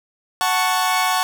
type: chord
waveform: sawtooth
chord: F# minor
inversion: none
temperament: equal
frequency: 740 / 880 / 1108.7 Hz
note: F#5 / A5 / C#6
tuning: 0 / 0 / 0 cents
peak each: -17 / -19 / -17 dBFS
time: 0.41-1.23 s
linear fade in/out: 0 ms
effects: none